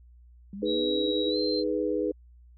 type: linear sweep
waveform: sine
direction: up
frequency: 193 to 329.6 Hz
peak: -35 dBFS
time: 0.53-1.29 s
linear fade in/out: 2 ms
type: chord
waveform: sine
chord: G# minor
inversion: second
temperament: equal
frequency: 311.1 / 415.3 / 493.9 Hz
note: D#4 / G#4 / B4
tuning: 0 / 0 / 0 cents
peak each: -29 dBFS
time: 0.62-2.12 s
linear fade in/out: 10 ms
type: tone with pitch glide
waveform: sine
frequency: 3856 to 4133 Hz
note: B7 to C8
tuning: -42 to -22 cents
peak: -30 dBFS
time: 0.65-1.64 s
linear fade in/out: 50 ms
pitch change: +120 cents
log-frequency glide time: 1.29-1.37 s
effects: added 60 Hz sine -50 dBFS peak until 2.57 s + MP3 32 kbps